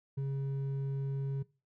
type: tone with hard clipping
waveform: sine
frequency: 137.1 Hz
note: C#3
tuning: 19 cents flat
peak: -33 dBFS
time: 0.17-1.43 s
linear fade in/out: 10 ms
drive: 4 dB
effects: noise-tail reverb RT60 0.3 s tail -20 dB re dry